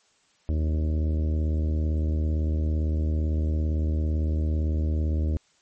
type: harmonic tone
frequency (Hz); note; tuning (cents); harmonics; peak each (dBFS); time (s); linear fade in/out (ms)
77.78; D#2; 0; 1 / 2 / 3 / 4 / 5 / 6 / 7 / 8; -22 / -36 / -35 / -36 / -42 / -47 / -44 / -49; 0.49-5.37; 0
effects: white hiss -64 dBFS RMS until 5.61 s + MP3 32 kbps